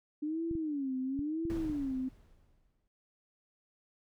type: tone with vibrato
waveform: sine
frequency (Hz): 293.2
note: D4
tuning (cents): -3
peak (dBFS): -32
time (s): 0.22-2.09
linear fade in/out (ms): 10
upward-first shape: sine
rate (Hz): 0.98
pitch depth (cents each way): 220
type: clicks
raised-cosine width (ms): 5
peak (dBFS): -30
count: 6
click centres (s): 0.512 / 0.553 / 1.192 / 1.453 / 1.517 / 1.699
type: noise with exponential decay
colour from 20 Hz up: brown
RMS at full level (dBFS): -38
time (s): 1.5-2.88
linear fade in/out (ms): 0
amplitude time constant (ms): 300
effects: none